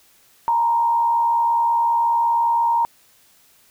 sine tone with frequency modulation, 932.3 Hz, A#5, in tune, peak -15 dBFS, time 0.48-2.85 s, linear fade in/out 0 ms, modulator 74.5 Hz, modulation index 0.39, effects white hiss -55 dBFS RMS until 3.7 s

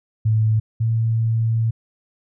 sine tone pair in turn, 109.6 / 113.27 Hz, A2 / A#2, -6 / -49 cents, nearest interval minor second, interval 57 cents, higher second, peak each -14 / -16 dBFS, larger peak first, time 0.25-0.6 / 0.8-1.71 s, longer second, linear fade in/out 10 ms, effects none

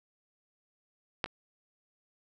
clicks, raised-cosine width 0.3 ms, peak -12 / -28 dBFS, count 2, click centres 1.242 / 1.26 s, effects none

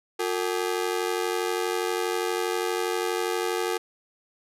sawtooth ring-modulated tone, 406.1 Hz, G#4, 39 cents flat, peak -18 dBFS, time 0.19-3.78 s, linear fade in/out 10 ms, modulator 46.2 Hz, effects resampled to 32000 Hz

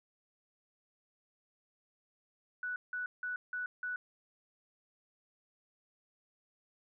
sine tone bursts, 1480 Hz, F#6, in tune, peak -35 dBFS, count 5, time 2.63-3.96 s, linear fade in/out 2 ms, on 130 ms, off 170 ms, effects none

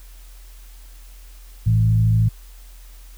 sine tone with frequency modulation, 110.4 Hz, A2, 6 cents sharp, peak -13 dBFS, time 1.66-2.29 s, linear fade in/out 10 ms, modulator 53.6 Hz, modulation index 0.61, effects added 42 Hz sine -39 dBFS peak until 3.17 s + white hiss -51 dBFS RMS until 3.17 s

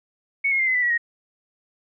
sine tone with pitch steps, 2217 / 2156 / 2097 / 2040 / 1984.3 / 1930 / 1877.2 Hz, C#7 / C#7 / C7 / C7 / B6 / B6 / A#6, 0 / -49 / +3 / -44 / +8 / -40 / +12 cents, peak -18 dBFS, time 0.44-0.979 s, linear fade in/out 10 ms, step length 77 ms, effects none

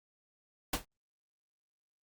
pink noise with exponential decay, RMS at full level -26 dBFS, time 0.73-0.85 s, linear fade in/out 5 ms, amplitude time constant 26 ms, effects Opus 48 kbps

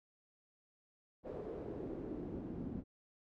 brown noise with band-pass filter sweep, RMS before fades -44 dBFS, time 1.23-2.84 s, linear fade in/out 50 ms, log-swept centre 490 to 240 Hz, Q 2.8, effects none

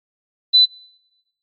sine tone, 4000 Hz, B7, 21 cents sharp, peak -8 dBFS, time 0.53-0.66 s, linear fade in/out 20 ms, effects noise-tail reverb RT60 1.0 s tail -24 dB re dry + AAC 32 kbps

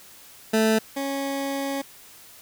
20% pulse tone pair in turn, 220 / 275.7 Hz, A3 / C#4, 0 / -9 cents, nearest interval major third, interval 391 cents, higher second, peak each -13 / -21 dBFS, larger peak first, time 0.53-0.79 / 0.96-1.82 s, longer second, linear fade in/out 10 ms, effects white hiss -48 dBFS RMS until 2.41 s

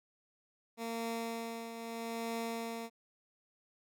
15% pulse tone with tremolo, 229.5 Hz, A#3, 27 cents flat, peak -29 dBFS, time 0.77-2.9 s, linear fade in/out 50 ms, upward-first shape triangle, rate 0.78 Hz, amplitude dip 60%, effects none

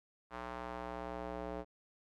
square tone with band-pass filter sweep, 61 Hz, B1, 21 cents flat, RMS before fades -43 dBFS, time 0.3-1.65 s, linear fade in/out 50 ms, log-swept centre 1100 to 570 Hz, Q 1.4, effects none

